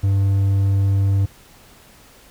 triangle tone, 98.2 Hz, G2, 4 cents sharp, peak -12 dBFS, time 0.03-1.26 s, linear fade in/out 10 ms, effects pink hiss -48 dBFS RMS until 2.3 s

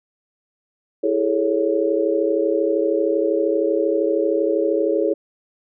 sine chord, A major seventh, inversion second, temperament equal with one note detuned, 329.6 / 407.2 / 440 / 554.4 Hz, E4 / G#4 / A4 / C#5, 0 / -34 / 0 / 0 cents, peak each -22 dBFS, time 1.03-5.14 s, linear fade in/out 10 ms, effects none

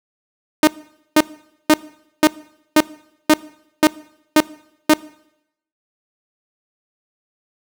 sawtooth tone bursts, 307.1 Hz, D#4, 23 cents flat, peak -4 dBFS, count 9, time 0.63-4.937 s, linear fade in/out 2 ms, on 43 ms, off 490 ms, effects noise-tail reverb RT60 0.8 s tail -21 dB re dry

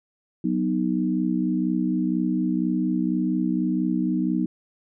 sine chord, B major, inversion second, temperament equal, 185 / 246.9 / 311.1 Hz, F#3 / B3 / D#4, 0 / 0 / 0 cents, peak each -25 dBFS, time 0.44-4.46 s, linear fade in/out 5 ms, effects none

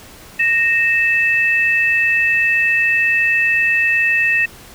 sine tone pair together, 1856.8 / 2629 Hz, A#6 / E7, -7 / -5 cents, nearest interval tritone, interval 602 cents, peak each -15 dBFS, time 0.39-4.46 s, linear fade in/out 10 ms, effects pink hiss -40 dBFS RMS until 4.74 s

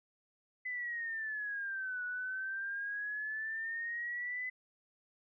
sine exponential two-way sweep, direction down then up, 2019 to 1468 to 2019 Hz, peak -36 dBFS, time 0.65-4.5 s, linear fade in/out 10 ms, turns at 2.04 s, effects none

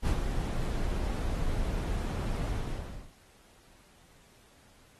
brown noise with ADSR envelope, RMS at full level -24 dBFS, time 0.02-3.12 s, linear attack 57 ms, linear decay 79 ms, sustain -7 dB, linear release 610 ms, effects pink hiss -61 dBFS RMS until 4.99 s + AAC 32 kbps

